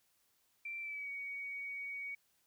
sine tone with pitch glide, 2349 to 2246 Hz, D7 to C#7, 0 to +22 cents, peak -40 dBFS, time 0.65-2.15 s, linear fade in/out 5 ms, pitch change -78 cents, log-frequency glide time 0.8-1.11 s, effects white hiss -75 dBFS RMS until 2.46 s

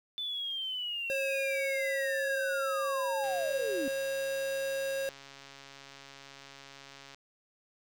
sine linear sweep, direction down, 3520 to 258.7 Hz, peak -33 dBFS, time 0.18-3.88 s, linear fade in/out 0 ms
square tone, 543 Hz, C#5, 36 cents flat, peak -32 dBFS, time 1.1-5.09 s, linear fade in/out 0 ms
click train, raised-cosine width 0.2 ms, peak -32 dBFS, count 540, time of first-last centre 3.24-7.146 s, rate 138 Hz
effects 10-bit

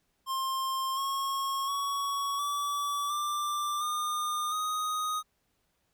square tone with pitch steps, 1060 / 1089.2 / 1119.1 / 1149.9 / 1181.6 / 1214.1 / 1247.5 Hz, C6 / C#6 / C#6 / D6 / D6 / D#6 / D#6, +22 / -31 / +16 / -37 / +10 / -43 / +4 cents, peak -30 dBFS, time 0.26-5.23 s, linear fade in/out 50 ms, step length 710 ms, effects pink hiss -75 dBFS RMS until 5.93 s

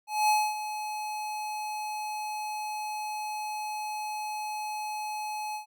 square tone with ADSR envelope, 850 Hz, G#5, 40 cents sharp, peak -21 dBFS, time 0.07-5.66 s, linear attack 220 ms, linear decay 250 ms, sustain -12 dB, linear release 110 ms, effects none

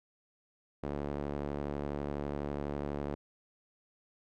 sawtooth tone with band-pass filter, 72.1 Hz, D2, 31 cents flat, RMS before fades -37 dBFS, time 0.83-3.15 s, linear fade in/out 5 ms, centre 430 Hz, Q 0.87, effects none

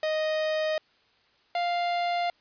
45% pulse tone pair in turn, 622.3 / 698.9 Hz, D#5 / F5, 0 / +1 cents, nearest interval major second, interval 201 cents, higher second, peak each -25 dBFS, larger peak neither, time 0.03-0.78 / 1.55-2.3 s, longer neither, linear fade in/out 2 ms, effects white hiss -64 dBFS RMS until 2.4 s + resampled to 11025 Hz

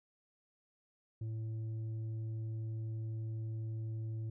sine tone with tanh clipping, 111 Hz, A2, 16 cents sharp, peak -38 dBFS, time 1.21-4.3 s, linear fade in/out 5 ms, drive 5 dB, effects none

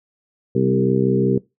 harmonic tone with a mistuned harmonic, 65.4 Hz, C2, in tune, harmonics 2 / 3 / 4 / 5 / 6 / 7, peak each -21 / -21 / -23 / -26 / -20 / -23 dBFS, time 0.55-1.38 s, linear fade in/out 5 ms, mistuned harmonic 4, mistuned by -15 cents, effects noise-tail reverb RT60 0.2 s tail -20 dB re dry

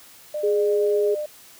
sine tone with tremolo, 601 Hz, D5, 40 cents sharp, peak -24 dBFS, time 0.34-1.26 s, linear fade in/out 5 ms, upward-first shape triangle, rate 8.5 Hz, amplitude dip 25%
sine tone, 415.3 Hz, G#4, in tune, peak -18 dBFS, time 0.43-1.15 s, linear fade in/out 10 ms
effects white hiss -48 dBFS RMS until 1.59 s + high-pass 60 Hz 12 dB/octave

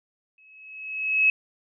sine tone with exponential growth, 2573 Hz, E7, 43 cents flat, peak -14 dBFS, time 0.38-1.3 s, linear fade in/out 2 ms, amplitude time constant 200 ms, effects none

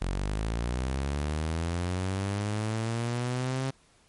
sawtooth linear sweep, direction up, 43.72 to 134.3 Hz, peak -24 dBFS, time 0.01-3.71 s, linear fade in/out 10 ms, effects pink hiss -62 dBFS RMS until 4.08 s + MP3 48 kbps

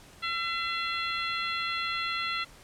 harmonic tone with a mistuned harmonic, 676 Hz, E5, 43 cents sharp, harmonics 2 / 3 / 4 / 5 / 6, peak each -33 / -35 / -36 / -37 / -38 dBFS, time 0.22-2.45 s, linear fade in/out 20 ms, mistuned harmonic 6, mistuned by +34 cents, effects pink hiss -53 dBFS RMS until 2.63 s + low-pass 11000 Hz 12 dB/octave

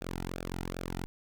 sawtooth tone with flanger, 44.26 Hz, F1, 24 cents sharp, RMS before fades -38 dBFS, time 0.01-1.06 s, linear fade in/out 0 ms, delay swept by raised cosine 0.97 to 1.84 ms, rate 2.6 Hz, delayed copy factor -0.85, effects none

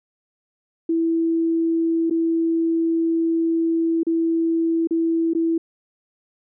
sine tone with dropouts, 329.6 Hz, E4, in tune, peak -17 dBFS, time 0.89-5.58 s, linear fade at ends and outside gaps 5 ms, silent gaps 2.099-2.108 / 4.033-4.067 / 4.873-4.908 / 5.335-5.349 s, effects none

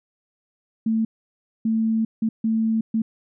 sine tone bursts at uneven times, 222.8 Hz, A3, 22 cents sharp, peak -18 dBFS, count 5, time 0.86-1.05 / 1.65-2.05 / 2.22-2.29 / 2.44-2.81 / 2.94-3.02 s, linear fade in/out 5 ms, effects none

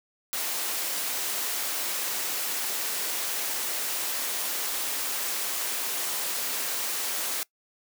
white high-pass noise, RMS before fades -30 dBFS, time 0.33-7.43 s, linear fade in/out 0 ms, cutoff 310 Hz, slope 12 dB/octave, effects noise-tail reverb RT60 0.1 s tail -22 dB re dry

